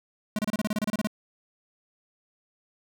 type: tone bursts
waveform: square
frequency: 212.1 Hz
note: G#3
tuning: 37 cents sharp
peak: -25 dBFS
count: 13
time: 0.36-1.072 s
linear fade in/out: 2 ms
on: 28 ms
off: 29 ms
effects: none

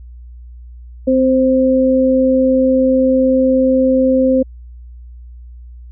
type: tone pair together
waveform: sine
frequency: 259.5 / 523.3 Hz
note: C4 / C5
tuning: -14 / 0 cents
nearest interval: octave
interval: 1214 cents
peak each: -12 dBFS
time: 1.07-4.43 s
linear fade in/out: 10 ms
effects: added 60 Hz sine -32 dBFS peak until 5.91 s

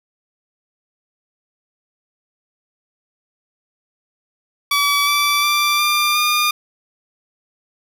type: tone with pitch steps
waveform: 15% pulse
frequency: 1145 / 1161 / 1177.2 / 1193.6 / 1210.3 Hz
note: D6 / D6 / D6 / D6 / D#6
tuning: -44 / -20 / +4 / +28 / -48 cents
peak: -8 dBFS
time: 4.71-6.51 s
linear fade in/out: 5 ms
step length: 360 ms
effects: none

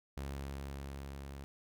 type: tone with level ramp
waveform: sawtooth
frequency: 69 Hz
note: C#2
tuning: 7 cents flat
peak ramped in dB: -35 to -41 dBFS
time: 0.17-1.44 s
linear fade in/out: 0 ms
effects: none

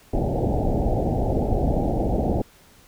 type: low-pass noise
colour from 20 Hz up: pink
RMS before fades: -22 dBFS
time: 0.13-2.42 s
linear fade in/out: 5 ms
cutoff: 820 Hz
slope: 96 dB/octave
effects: pink hiss -53 dBFS RMS until 2.87 s

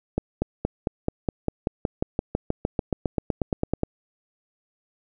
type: accelerating click train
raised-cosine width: 2 ms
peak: -9 dBFS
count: 24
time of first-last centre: 0.18-3.834 s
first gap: 240 ms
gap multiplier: 0.96
effects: none

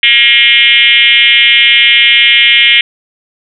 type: tone with frequency modulation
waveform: sine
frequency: 2637 Hz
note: E7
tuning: in tune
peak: -3 dBFS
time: 0.03-2.81 s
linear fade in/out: 2 ms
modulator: 245 Hz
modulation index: 2.9
effects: none

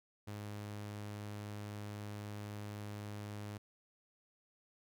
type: tone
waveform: sawtooth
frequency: 103.83 Hz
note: G#2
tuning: in tune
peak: -39 dBFS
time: 0.27-3.58 s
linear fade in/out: 10 ms
effects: none

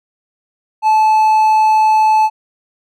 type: tone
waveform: triangle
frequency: 868 Hz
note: A5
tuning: 24 cents flat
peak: -6 dBFS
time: 0.82-2.3 s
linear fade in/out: 50 ms
effects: none

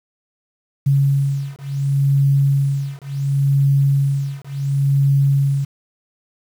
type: beating tone pair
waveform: sine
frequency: 138.59 / 139.29 Hz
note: C#3 / C#3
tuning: 0 / +9 cents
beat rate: 0.7 Hz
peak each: -17 dBFS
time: 0.86-5.65 s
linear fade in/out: 10 ms
effects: 7-bit

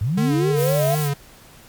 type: linear sweep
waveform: sine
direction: up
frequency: 90 to 698.5 Hz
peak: -18 dBFS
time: 0.01-0.95 s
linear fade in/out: 5 ms
type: tone with vibrato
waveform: square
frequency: 146.83 Hz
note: D3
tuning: in tune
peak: -20 dBFS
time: 0.17-1.14 s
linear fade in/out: 10 ms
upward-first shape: sine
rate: 4 Hz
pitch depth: 65 cents each way
type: noise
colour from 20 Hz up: blue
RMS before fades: -30 dBFS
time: 0.55-1.11 s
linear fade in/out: 50 ms
effects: pink hiss -47 dBFS RMS until 1.68 s + MP3 96 kbps

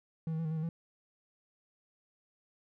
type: tone with pitch steps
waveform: triangle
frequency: 161.7 / 159.2 / 164.5 / 156 / 161 / 156.6 / 166.1 Hz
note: E3 / D#3 / E3 / D#3 / E3 / D#3 / E3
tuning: -33 / +40 / -3 / +5 / -41 / +11 / +13 cents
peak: -30 dBFS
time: 0.27-0.69 s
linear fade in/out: 2 ms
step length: 60 ms
effects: none

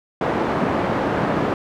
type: band-pass noise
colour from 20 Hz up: pink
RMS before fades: -21 dBFS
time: 0.21-1.54 s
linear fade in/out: 2 ms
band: 170 to 1200 Hz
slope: 12 dB/octave
effects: none

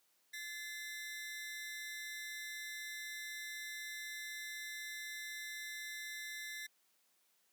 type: ring-modulated tone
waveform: sawtooth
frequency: 1900 Hz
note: A#6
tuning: 33 cents sharp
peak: -37 dBFS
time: 0.33-6.67 s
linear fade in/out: 10 ms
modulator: 168 Hz
effects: white hiss -75 dBFS RMS until 7.52 s + high-pass 200 Hz 12 dB/octave

